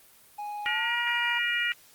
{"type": "tone with pitch glide", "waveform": "triangle", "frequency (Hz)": [830.6, 948.6], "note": ["G#5", "A#5"], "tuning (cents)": [0, 30], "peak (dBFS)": -31, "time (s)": [0.38, 1.39], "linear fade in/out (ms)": 10, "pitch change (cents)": 230, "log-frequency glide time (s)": [0.66, 0.95]}
{"type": "harmonic tone", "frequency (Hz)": 476.6, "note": "A#4", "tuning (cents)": 38, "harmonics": [3, 4, 5, 6], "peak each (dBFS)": [-32, -28, -31, -32], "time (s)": [0.66, 1.72], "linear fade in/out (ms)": 0}
{"effects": ["white hiss -56 dBFS RMS until 1.94 s", "Opus 24 kbps"]}